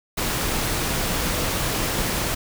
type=tone in noise; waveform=sine; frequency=499.4 Hz; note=B4; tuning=19 cents sharp; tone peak=-34 dBFS; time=1.21-1.46 s; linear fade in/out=10 ms; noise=pink; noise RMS=-24 dBFS; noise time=0.17-2.35 s; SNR=-13 dB; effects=none